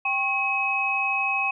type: tone cluster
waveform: sine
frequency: 786 / 1085 / 2548 Hz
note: G5 / C#6 / D#7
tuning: +4 / -37 / +41 cents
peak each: -29 / -30 / -23 dBFS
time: 0.05-1.51 s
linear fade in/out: 5 ms
effects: none